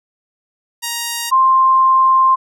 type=tone pair in turn; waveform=5% pulse / sine; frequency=939 / 1051.7 Hz; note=A#5 / C6; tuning=+12 / +9 cents; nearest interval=major second; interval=197 cents; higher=second; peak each=-8 dBFS; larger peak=neither; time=0.82-1.31 / 1.31-2.36 s; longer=second; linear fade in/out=20 ms; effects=none